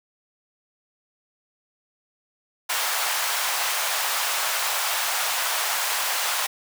pink high-pass noise, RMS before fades -25 dBFS, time 2.69-6.47 s, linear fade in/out 10 ms, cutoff 740 Hz, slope 24 dB/octave, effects none

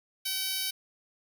10% pulse tone with high-pass filter, 764 Hz, G5, 45 cents flat, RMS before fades -32 dBFS, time 0.25-0.71 s, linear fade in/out 10 ms, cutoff 4100 Hz, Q 0.62, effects none

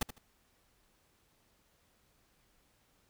pink noise with echo, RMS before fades -30 dBFS, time 0.01-0.03 s, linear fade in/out 5 ms, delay 77 ms, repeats 2, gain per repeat -13 dB, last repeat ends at 0.184 s, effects pink hiss -71 dBFS RMS until 3.09 s

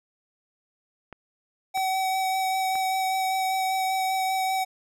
clicks, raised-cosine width 0.5 ms, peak -25 dBFS, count 3, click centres 1.127 / 1.775 / 2.755 s
square tone with vibrato, 759 Hz, F#5, 44 cents sharp, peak -24 dBFS, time 1.74-4.65 s, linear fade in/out 20 ms, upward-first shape sine, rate 5.1 Hz, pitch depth 11 cents each way
effects none

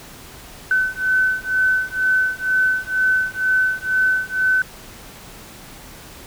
sine beating tone pair, 1516 / 1518.1 Hz, F#6 / F#6, +42 / +44 cents, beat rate 2.1 Hz, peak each -19 dBFS, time 0.71-4.62 s, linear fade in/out 2 ms, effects pink hiss -40 dBFS RMS until 6.26 s

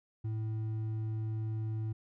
triangle tone with hard clipping, 109.9 Hz, A2, 2 cents flat, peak -34 dBFS, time 0.24-1.93 s, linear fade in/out 10 ms, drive 8 dB, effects none

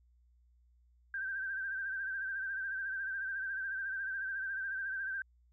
sine tone with vibrato, 1568 Hz, G6, in tune, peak -35 dBFS, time 1.14-5.22 s, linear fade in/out 2 ms, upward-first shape sine, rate 14 Hz, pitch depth 52 cents each way, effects added 60 Hz sine -64 dBFS peak until 5.52 s

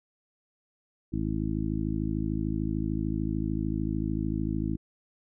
harmonic tone, 53.4 Hz, G#1, 49 cents sharp, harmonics 1 / 2 / 3 / 4 / 5 / 6, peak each -34 / -34 / -34 / -34 / -34 / -34 dBFS, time 1.12-4.77 s, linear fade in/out 20 ms, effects none

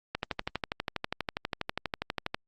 click train, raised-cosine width 0.3 ms, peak -14 dBFS, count 28, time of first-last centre 0.15-2.345 s, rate 12.3 Hz, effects Opus 48 kbps

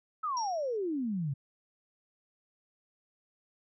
sine exponential sweep, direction down, 1318.5 to 130.81 Hz, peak -30 dBFS, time 0.23-1.34 s, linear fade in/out 10 ms
sine tone with exponential decay, 5600 Hz, F8, 4 cents sharp, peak -34 dBFS, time 0.37-0.77 s, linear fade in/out 1 ms, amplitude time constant 85 ms
effects none

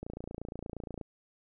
click train, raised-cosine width 2 ms, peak -26 dBFS, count 29, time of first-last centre 0.03-1.012 s, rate 28.5 Hz, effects none

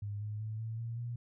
sine tone with pitch steps, 102.6 / 105.73 / 108.95 / 112.27 / 115.7 / 119.23 Hz, G#2 / G#2 / A2 / A2 / A#2 / A#2, -21 / +31 / -17 / +35 / -13 / +39 cents, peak -36 dBFS, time 0.02-1.16 s, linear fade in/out 5 ms, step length 190 ms, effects none

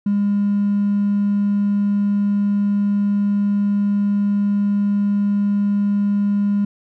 triangle tone with hard clipping, 203 Hz, G#3, 39 cents flat, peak -15 dBFS, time 0.06-6.65 s, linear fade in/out 5 ms, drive 3 dB, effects none

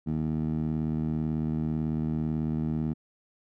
15% pulse tone with band-pass filter, 78.1 Hz, D#2, 7 cents sharp, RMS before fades -29 dBFS, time 0.06-2.94 s, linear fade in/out 20 ms, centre 200 Hz, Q 1.7, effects none

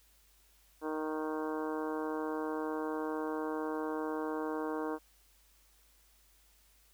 harmonic tone with a mistuned harmonic, 155.6 Hz, D#3, in tune, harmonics 2 / 3 / 4 / 5 / 6 / 7 / 8 / 9 / 10, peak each -37 / -38 / -45 / -46 / -44 / -45 / -52 / -51 / -51 dBFS, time 0.81-4.99 s, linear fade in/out 50 ms, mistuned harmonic 8, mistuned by -25 cents, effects added 50 Hz sine -67 dBFS peak until 6.93 s + white hiss -67 dBFS RMS until 6.93 s

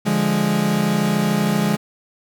40% pulse chord, D diminished, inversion none, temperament equal, 146.83 / 174.61 / 207.7 Hz, D3 / F3 / Ab3, 0 / 0 / 0 cents, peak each -23 / -21 / -18 dBFS, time 0.05-1.77 s, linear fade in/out 20 ms, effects none

